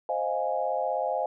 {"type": "chord", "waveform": "sine", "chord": "F minor seventh", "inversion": "second", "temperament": "equal", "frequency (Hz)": [523.3, 622.3, 698.5, 830.6], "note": ["C5", "Eb5", "F5", "Ab5"], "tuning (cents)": [0, 0, 0, 0], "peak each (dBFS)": -31, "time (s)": [0.09, 1.26], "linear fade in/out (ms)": 2, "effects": []}